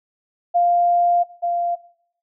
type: tone pair in turn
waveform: sine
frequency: 698.5 / 694.1 Hz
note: F5 / F5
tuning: 0 / -11 cents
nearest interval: unison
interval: 11 cents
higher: first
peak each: -13 / -18 dBFS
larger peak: first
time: 0.54-1.24 / 1.42-1.76 s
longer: first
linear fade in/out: 20 ms
effects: noise-tail reverb RT60 0.7 s tail -19 dB re dry